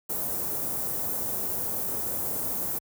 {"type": "band-stop noise", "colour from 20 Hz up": "white", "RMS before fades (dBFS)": -30, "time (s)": [0.09, 2.79], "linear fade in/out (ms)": 10, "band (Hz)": [730, 13000], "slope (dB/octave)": 12, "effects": ["high-pass 60 Hz 12 dB/octave"]}